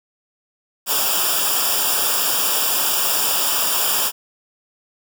white noise with comb filter, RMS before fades -19 dBFS, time 0.86-4.12 s, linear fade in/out 50 ms, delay 0.48 ms, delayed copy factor -0.9, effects none

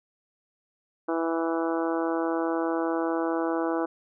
harmonic tone, 164.81 Hz, E3, in tune, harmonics 2 / 3 / 4 / 5 / 6 / 7 / 8 / 9, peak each -27 / -31 / -33 / -35 / -37 / -38 / -39 / -40 dBFS, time 1.08-3.86 s, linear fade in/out 10 ms, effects none

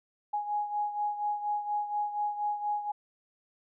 sine beating tone pair, 830.6 / 834.8 Hz, G#5 / G#5, 0 / +9 cents, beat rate 4.2 Hz, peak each -30 / -36 dBFS, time 0.33-2.92 s, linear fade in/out 10 ms, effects none

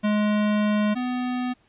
square tone pair in turn, 210 / 249.7 Hz, G#3 / B3, +19 / +19 cents, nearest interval minor third, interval 300 cents, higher second, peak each -20 / -25 dBFS, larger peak first, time 0.03-0.95 / 0.95-1.54 s, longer first, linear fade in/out 20 ms, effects pink hiss -62 dBFS RMS until 1.68 s + resampled to 8000 Hz

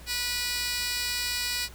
15% pulse tone with high-pass filter, 488.9 Hz, B4, 18 cents flat, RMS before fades -30 dBFS, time 0.06-1.69 s, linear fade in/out 50 ms, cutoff 3200 Hz, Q 1.9, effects added 60 Hz sine -45 dBFS peak until 1.74 s + pink hiss -50 dBFS RMS until 1.74 s

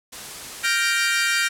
white noise, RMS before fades -35 dBFS, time 0.12-0.67 s, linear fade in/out 10 ms
sawtooth chord, G minor seventh, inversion third, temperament equal, 1396.9 / 1568 / 1864.7 / 2349 Hz, F6 / G6 / Bb6 / D7, 0 / 0 / 0 / 0 cents, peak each -21 dBFS, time 0.63-1.49 s, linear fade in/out 20 ms
effects low-pass 11000 Hz 12 dB/octave

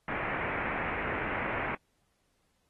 white low-pass noise, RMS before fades -34 dBFS, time 0.08-1.75 s, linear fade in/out 2 ms, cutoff 2300 Hz, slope 48 dB/octave, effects pink hiss -75 dBFS RMS until 2.69 s + AAC 32 kbps

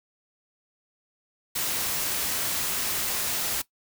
white noise, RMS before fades -28 dBFS, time 1.55-3.62 s, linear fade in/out 10 ms, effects noise-tail reverb RT60 0.1 s tail -18 dB re dry

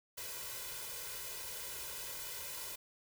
white noise with comb filter, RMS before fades -44 dBFS, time 0.17-2.76 s, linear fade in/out 10 ms, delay 2 ms, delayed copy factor +1, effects none

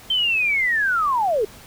sine linear sweep, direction down, 3136 to 392 Hz, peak -17 dBFS, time 0.1-1.45 s, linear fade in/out 5 ms, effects pink hiss -44 dBFS RMS until 1.66 s

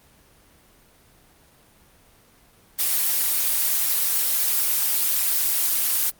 blue noise, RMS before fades -21 dBFS, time 2.78-6.11 s, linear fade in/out 20 ms, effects pink hiss -55 dBFS RMS until 6.19 s + Opus 24 kbps

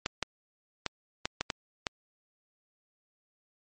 clicks, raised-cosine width 0.2 ms, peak -11 dBFS, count 7, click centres 0.061 / 0.227 / 0.863 / 1.255 / 1.41 / 1.502 / 1.868 s, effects MP3 32 kbps

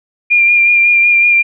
sine tone with vibrato, 2400 Hz, D7, 37 cents sharp, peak -6 dBFS, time 0.3-1.43 s, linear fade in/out 20 ms, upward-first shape sine, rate 5.4 Hz, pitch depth 22 cents each way, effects none

